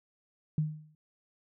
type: tone with exponential decay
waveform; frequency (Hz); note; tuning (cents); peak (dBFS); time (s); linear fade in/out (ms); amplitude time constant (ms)
sine; 153.7; D#3; -21; -23; 0.58-0.95; 2; 79
effects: none